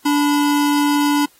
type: tone pair together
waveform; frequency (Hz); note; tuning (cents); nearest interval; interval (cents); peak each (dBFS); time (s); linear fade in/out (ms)
square; 290.8 / 990.1; D4 / B5; -17 / +4; octave + major sixth; 2121; -15 / -23; 0.05-1.26; 10
effects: white hiss -53 dBFS RMS until 1.39 s + AAC 48 kbps